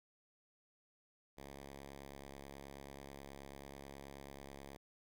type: tone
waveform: 5% pulse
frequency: 69.3 Hz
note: C#2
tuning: in tune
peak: -39 dBFS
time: 1.37-4.77 s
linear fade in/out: 10 ms
effects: none